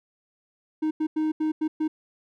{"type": "tone bursts at uneven times", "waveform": "triangle", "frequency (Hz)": 311.1, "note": "D#4", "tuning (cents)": 0, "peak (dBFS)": -20, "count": 6, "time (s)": [[0.82, 0.91], [1, 1.07], [1.16, 1.32], [1.4, 1.52], [1.61, 1.68], [1.8, 1.88]], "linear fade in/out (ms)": 10, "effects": []}